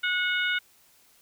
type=harmonic tone; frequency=730 Hz; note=F#5; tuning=24 cents flat; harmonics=2 / 3 / 4 / 5; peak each=-26 / -30 / -32 / -34 dBFS; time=0.03-0.59 s; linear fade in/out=10 ms; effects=white hiss -60 dBFS RMS until 1.21 s